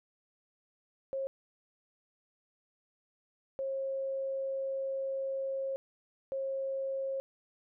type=tone bursts at uneven times; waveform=sine; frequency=539 Hz; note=C#5; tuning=49 cents flat; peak=-32 dBFS; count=3; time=1.13-1.27 / 3.59-5.76 / 6.32-7.2 s; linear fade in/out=0 ms; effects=none